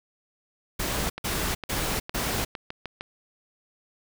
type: noise bursts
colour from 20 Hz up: pink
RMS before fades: -28 dBFS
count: 4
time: 0.79-2.45 s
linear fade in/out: 10 ms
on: 310 ms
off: 140 ms
type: click train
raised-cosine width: 0.3 ms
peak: -18 dBFS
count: 13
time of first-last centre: 1.18-3.009 s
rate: 6.56 Hz
effects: none